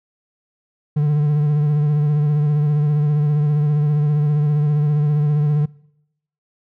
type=tone with vibrato; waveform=triangle; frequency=148.4 Hz; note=D3; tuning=18 cents sharp; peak=-12 dBFS; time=0.96-5.66 s; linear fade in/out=10 ms; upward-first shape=triangle; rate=15 Hz; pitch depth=45 cents each way; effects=noise-tail reverb RT60 0.8 s tail -23 dB re dry